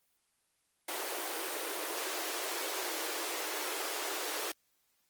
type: high-pass noise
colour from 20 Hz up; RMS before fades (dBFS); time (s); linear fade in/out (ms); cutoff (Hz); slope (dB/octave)
pink; -37; 0.88-4.52; 5; 310; 96
effects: white hiss -75 dBFS RMS until 5.09 s + Opus 24 kbps